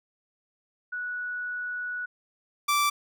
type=tone pair in turn; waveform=sine / sawtooth; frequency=1471 / 1167.5 Hz; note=F#6 / D6; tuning=-11 / -11 cents; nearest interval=major third; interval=400 cents; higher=first; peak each=-30 / -18 dBFS; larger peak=second; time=0.92-2.06 / 2.68-2.9 s; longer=first; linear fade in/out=10 ms; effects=none